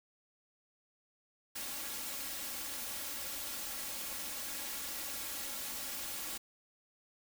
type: noise with comb filter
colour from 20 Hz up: white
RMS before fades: -41 dBFS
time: 1.55-6.38 s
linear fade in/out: 10 ms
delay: 3.6 ms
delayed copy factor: +0.7
effects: none